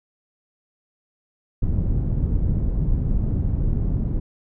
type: low-pass noise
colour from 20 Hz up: pink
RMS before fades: -21 dBFS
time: 1.62-4.2 s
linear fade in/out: 10 ms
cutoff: 170 Hz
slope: 12 dB/octave
effects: none

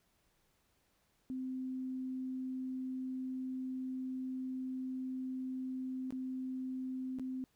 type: tone with dropouts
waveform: sine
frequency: 258.8 Hz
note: C4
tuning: 19 cents flat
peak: -37 dBFS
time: 1.3-7.44 s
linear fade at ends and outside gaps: 0 ms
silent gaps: 6.106-6.124 / 7.187-7.196 s
effects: pink hiss -75 dBFS RMS until 7.55 s

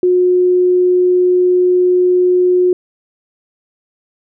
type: tone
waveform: sine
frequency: 361.7 Hz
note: F#4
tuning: 39 cents flat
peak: -8 dBFS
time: 0.03-2.73 s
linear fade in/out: 2 ms
effects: none

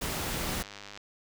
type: noise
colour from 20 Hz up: pink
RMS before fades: -33 dBFS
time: 0.01-0.63 s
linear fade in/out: 10 ms
type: click train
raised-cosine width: 0.2 ms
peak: -26 dBFS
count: 52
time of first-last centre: 0.47-0.975 s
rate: 101 Hz
effects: none

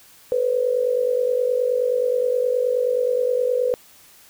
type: tone with amplitude modulation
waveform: sine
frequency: 497.4 Hz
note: B4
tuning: 12 cents sharp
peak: -14 dBFS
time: 0.32-3.74 s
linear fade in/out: 0 ms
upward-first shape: sine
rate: 49.5 Hz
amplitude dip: 75%
effects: white hiss -50 dBFS RMS until 4.29 s

